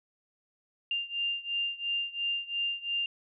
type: beating tone pair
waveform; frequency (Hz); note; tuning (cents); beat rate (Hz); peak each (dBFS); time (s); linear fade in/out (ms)
sine; 2794 / 2796.9; F7 / F7; 0 / +2; 2.9; -32 / -34; 0.91-3.06; 2
effects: none